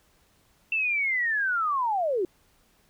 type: linear sweep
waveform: sine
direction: down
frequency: 2697 to 340.2 Hz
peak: -23 dBFS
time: 0.72-2.25 s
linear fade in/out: 2 ms
effects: pink hiss -64 dBFS RMS until 2.89 s